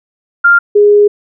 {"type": "tone pair in turn", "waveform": "sine", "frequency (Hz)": [1396.9, 413], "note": ["F6", "G#4"], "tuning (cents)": [0, -10], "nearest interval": "octave + major sixth", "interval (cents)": 2110, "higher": "first", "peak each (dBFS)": -3, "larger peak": "neither", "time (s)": [[0.44, 0.59], [0.75, 1.08]], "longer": "second", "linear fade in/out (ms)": 10, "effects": []}